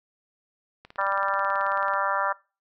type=click train; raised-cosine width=0.3 ms; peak=-28 dBFS; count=21; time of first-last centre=0.85-1.937 s; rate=18.4 Hz
type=harmonic tone; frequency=196.6 Hz; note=G3; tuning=5 cents sharp; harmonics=3 / 4 / 5 / 6 / 7 / 8 / 9; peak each=-31 / -32 / -29 / -29 / -28 / -35 / -34 dBFS; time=0.98-2.33 s; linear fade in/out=10 ms
effects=noise-tail reverb RT60 0.3 s tail -21 dB re dry